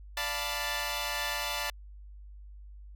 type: chord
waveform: 10% pulse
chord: B half-diminished seventh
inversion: first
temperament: equal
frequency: 587.3 / 698.5 / 880 / 987.8 Hz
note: D5 / F5 / A5 / B5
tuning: 0 / 0 / 0 / 0 cents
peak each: -29 / -30 / -27 / -29 dBFS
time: 0.17-1.7 s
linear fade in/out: 2 ms
effects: added 50 Hz sine -45 dBFS peak until 2.95 s